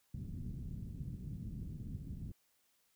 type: low-pass noise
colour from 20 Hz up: white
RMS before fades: -44 dBFS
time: 0.14-2.32 s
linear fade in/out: 5 ms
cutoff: 190 Hz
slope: 24 dB/octave
effects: white hiss -75 dBFS RMS until 2.95 s